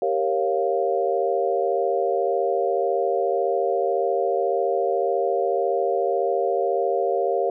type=chord; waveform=sine; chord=G half-diminished seventh; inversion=none; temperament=equal with one note detuned; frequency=392 / 466.2 / 548 / 698.5 Hz; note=G4 / Bb4 / Db5 / F5; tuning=0 / 0 / -20 / 0 cents; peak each=-25 dBFS; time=0.02-7.5 s; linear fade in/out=2 ms; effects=none